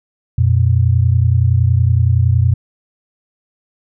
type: tone pair together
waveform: sine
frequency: 89.57 / 120.3 Hz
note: F2 / B2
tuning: +44 / -45 cents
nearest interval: perfect fourth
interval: 511 cents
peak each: -12 dBFS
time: 0.38-2.54 s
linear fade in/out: 5 ms
effects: none